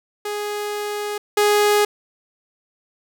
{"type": "tone pair in turn", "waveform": "sawtooth", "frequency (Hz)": [415.3, 415.3], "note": ["G#4", "G#4"], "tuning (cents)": [0, 0], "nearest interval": "unison", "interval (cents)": 0, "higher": "neither", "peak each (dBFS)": [-20, -10], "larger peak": "second", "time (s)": [[0.25, 1.18], [1.37, 1.85]], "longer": "first", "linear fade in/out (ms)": 5, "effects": []}